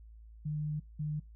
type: tone bursts at uneven times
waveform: sine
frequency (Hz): 151.2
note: D#3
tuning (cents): -49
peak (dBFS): -32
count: 2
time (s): 0.45-0.8 / 0.99-1.2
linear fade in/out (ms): 10
effects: noise-tail reverb RT60 0.2 s tail -23 dB re dry + added 55 Hz sine -50 dBFS peak until 1.35 s